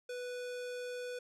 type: tone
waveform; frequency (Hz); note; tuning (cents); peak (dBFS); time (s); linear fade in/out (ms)
square; 493.9; B4; 0; -40; 0.09-1.19; 5
effects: low-pass 9000 Hz 12 dB/octave